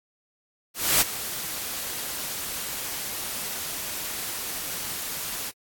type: noise with ADSR envelope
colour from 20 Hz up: white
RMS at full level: -18 dBFS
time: 0.74-5.52 s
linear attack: 270 ms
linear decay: 23 ms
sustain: -14 dB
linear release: 41 ms
effects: AAC 64 kbps